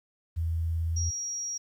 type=tone with vibrato; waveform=sine; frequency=82.4 Hz; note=E2; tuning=in tune; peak=-26 dBFS; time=0.36-1.11 s; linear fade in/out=20 ms; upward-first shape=sine; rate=18 Hz; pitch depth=13 cents each way
type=tone; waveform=sine; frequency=5680 Hz; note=F8; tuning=28 cents sharp; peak=-31 dBFS; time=0.96-1.58 s; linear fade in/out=10 ms
effects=10-bit